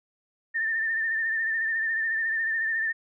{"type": "tone with vibrato", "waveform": "sine", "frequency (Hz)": 1799, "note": "A6", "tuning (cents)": 38, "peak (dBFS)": -24, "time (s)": [0.54, 2.93], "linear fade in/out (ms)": 20, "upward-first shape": "triangle", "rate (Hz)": 14, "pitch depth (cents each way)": 52, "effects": []}